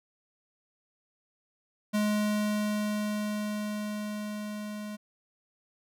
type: tone with level ramp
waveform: square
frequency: 210 Hz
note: G#3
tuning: 19 cents sharp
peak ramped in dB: -25 to -37 dBFS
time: 1.93-4.97 s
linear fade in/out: 20 ms
effects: none

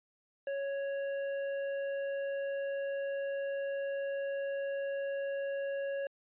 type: tone with tanh clipping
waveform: sine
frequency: 554.4 Hz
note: C#5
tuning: in tune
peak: -35 dBFS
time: 0.47-6.07 s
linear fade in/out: 2 ms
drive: 11 dB
effects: resampled to 8000 Hz

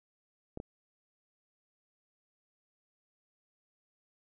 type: clicks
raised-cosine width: 2 ms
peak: -26 dBFS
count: 2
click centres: 0.574 / 0.601 s
effects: none

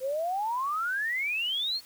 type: exponential sweep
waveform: sine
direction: up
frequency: 505 to 4435 Hz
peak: -27 dBFS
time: 0-1.81 s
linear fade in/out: 50 ms
effects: white hiss -53 dBFS RMS until 1.85 s

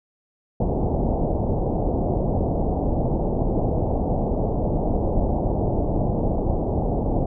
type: low-pass noise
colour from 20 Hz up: pink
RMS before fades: -22 dBFS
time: 0.6-7.26 s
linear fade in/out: 5 ms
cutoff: 800 Hz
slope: 48 dB/octave
effects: none

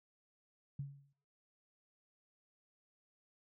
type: tone with exponential decay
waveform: sine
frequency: 140.2 Hz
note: C#3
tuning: 20 cents sharp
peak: -36 dBFS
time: 0.79-1.13 s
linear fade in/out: 5 ms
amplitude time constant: 72 ms
effects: noise-tail reverb RT60 0.7 s tail -23 dB re dry

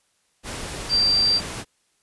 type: tone in noise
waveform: sine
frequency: 4699 Hz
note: D8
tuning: in tune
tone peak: -16 dBFS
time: 0.89-1.41 s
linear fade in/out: 50 ms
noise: pink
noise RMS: -32 dBFS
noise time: 0.43-1.65 s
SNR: +13 dB
effects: white hiss -67 dBFS RMS until 2.02 s + resampled to 24000 Hz

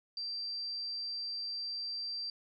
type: tone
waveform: sine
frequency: 4699 Hz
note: D8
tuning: in tune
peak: -36 dBFS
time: 0.17-2.3 s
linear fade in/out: 2 ms
effects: none

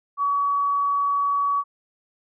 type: tone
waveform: sine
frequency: 1133 Hz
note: C#6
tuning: 37 cents sharp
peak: -19 dBFS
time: 0.17-1.64 s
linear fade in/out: 50 ms
effects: none

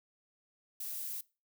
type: noise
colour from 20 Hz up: violet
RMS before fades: -40 dBFS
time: 0.8-1.21 s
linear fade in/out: 5 ms
effects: noise-tail reverb RT60 0.3 s tail -22 dB re dry

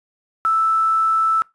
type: tone with quantisation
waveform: sine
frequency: 1318.5 Hz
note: E6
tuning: in tune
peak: -14 dBFS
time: 0.45-1.42 s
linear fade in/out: 0 ms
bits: 7
effects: noise-tail reverb RT60 0.2 s tail -23 dB re dry + resampled to 24000 Hz

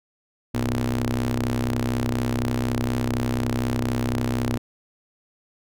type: ring-modulated tone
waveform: sawtooth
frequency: 64.1 Hz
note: C2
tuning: 35 cents flat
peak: -15 dBFS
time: 0.54-4.58 s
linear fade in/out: 10 ms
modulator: 177 Hz
effects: none

